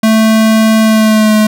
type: tone with pitch glide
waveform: square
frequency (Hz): 220.4 to 214.6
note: A3 to A3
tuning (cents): +3 to -43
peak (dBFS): -6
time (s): 0.03-1.47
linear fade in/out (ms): 5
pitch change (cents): -46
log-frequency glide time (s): 0.81-1.35
effects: none